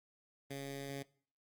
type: tone with notch filter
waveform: 10% pulse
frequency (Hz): 138.59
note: C#3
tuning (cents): 0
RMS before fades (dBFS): -43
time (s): 0.5-1.03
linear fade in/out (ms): 10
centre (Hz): 970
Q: 1.4
effects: noise-tail reverb RT60 0.5 s tail -22 dB re dry + Opus 24 kbps